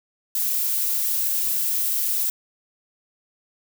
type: noise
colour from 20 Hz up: violet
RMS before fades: -23 dBFS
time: 0.35-2.3 s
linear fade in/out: 2 ms
effects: none